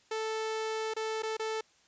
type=tone with dropouts; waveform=sawtooth; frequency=440 Hz; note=A4; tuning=in tune; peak=-28 dBFS; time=0.11-1.61 s; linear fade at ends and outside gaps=5 ms; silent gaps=0.938-0.964 / 1.223-1.232 / 1.369-1.395 s; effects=white hiss -65 dBFS RMS until 1.87 s + resampled to 16000 Hz